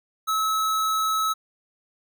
square tone, 1295 Hz, E6, 31 cents flat, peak -22 dBFS, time 0.27-1.34 s, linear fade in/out 20 ms, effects none

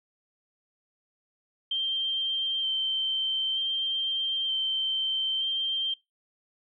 sine tone with vibrato, 3136 Hz, G7, in tune, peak -25 dBFS, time 1.71-5.94 s, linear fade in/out 5 ms, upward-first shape square, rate 0.54 Hz, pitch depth 11 cents each way, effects noise-tail reverb RT60 0.2 s tail -21 dB re dry

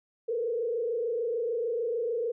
sine tone with frequency modulation, 466.2 Hz, A#4, in tune, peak -27 dBFS, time 0.28-2.32 s, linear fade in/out 10 ms, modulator 26.7 Hz, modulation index 1.1, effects none

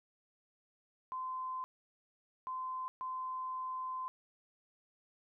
sine tone bursts at uneven times, 1031 Hz, C6, 26 cents flat, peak -37 dBFS, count 3, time 1.12-1.64 / 2.47-2.88 / 3.01-4.08 s, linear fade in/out 0 ms, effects none

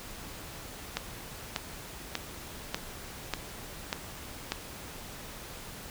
click train, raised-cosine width 0.2 ms, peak -12 dBFS, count 7, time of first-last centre 0.97-4.52 s, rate 1.69 Hz, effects pink hiss -44 dBFS RMS until 5.9 s

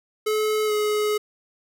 square tone with pitch glide, 429.8 to 421.9 Hz, A4 to G#4, -41 to +27 cents, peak -21 dBFS, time 0.26-1.18 s, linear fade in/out 10 ms, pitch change -32 cents, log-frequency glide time 0.66-0.72 s, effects none

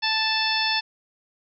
harmonic tone, 880 Hz, A5, in tune, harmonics 1 / 2 / 3 / 4 / 5 / 6, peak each -28 / -28 / -28 / -28 / -28 / -28 dBFS, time 0.02-0.81 s, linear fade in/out 20 ms, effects none

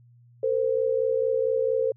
sine tone pair together, 454.3 / 518.7 Hz, A#4 / C5, -45 / -15 cents, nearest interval major second, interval 230 cents, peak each -24 / -24 dBFS, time 0.43-1.92 s, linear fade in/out 5 ms, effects added 120 Hz sine -52 dBFS peak until 1.96 s

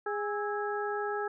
harmonic tone with a mistuned harmonic, 412.8 Hz, G#4, 10 cents flat, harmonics 1 / 2 / 3 / 4, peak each -33 / -36 / -38 / -39 dBFS, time 0.06-1.28 s, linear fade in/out 5 ms, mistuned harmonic 3, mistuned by +94 cents, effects none

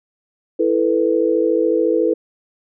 sine chord, E suspended fourth, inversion none, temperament equal, 329.6 / 440 / 493.9 Hz, E4 / A4 / B4, 0 / 0 / 0 cents, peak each -18 dBFS, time 0.59-2.14 s, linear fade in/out 10 ms, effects none

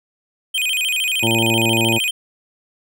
square tone with vibrato, 2792 Hz, F7, 1 cent flat, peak -18 dBFS, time 0.54-2.11 s, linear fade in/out 10 ms, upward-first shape square, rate 13 Hz, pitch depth 200 cents each way
harmonic tone, 114 Hz, A#2, 38 cents flat, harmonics 1 / 2 / 3 / 4 / 5 / 6 / 7 / 8, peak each -22 / -22 / -21 / -30 / -28 / -33 / -31 / -28 dBFS, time 1.22-1.99 s, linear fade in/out 20 ms
effects none

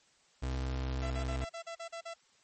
35% pulse tone, 65.1 Hz, C2, 8 cents flat, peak -31 dBFS, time 0.42-1.45 s, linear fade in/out 10 ms
sawtooth tone bursts, 670 Hz, E5, 28 cents sharp, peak -36 dBFS, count 9, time 1.02-2.14 s, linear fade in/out 10 ms, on 88 ms, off 41 ms
effects white hiss -67 dBFS RMS until 2.43 s + MP3 32 kbps

